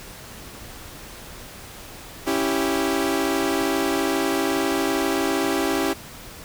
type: chord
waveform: sawtooth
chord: C# diminished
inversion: none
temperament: equal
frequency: 277.2 / 329.6 / 392 Hz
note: C#4 / E4 / G4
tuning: 0 / 0 / 0 cents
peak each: -21 dBFS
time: 2.26-5.94 s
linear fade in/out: 20 ms
effects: pink hiss -40 dBFS RMS until 6.44 s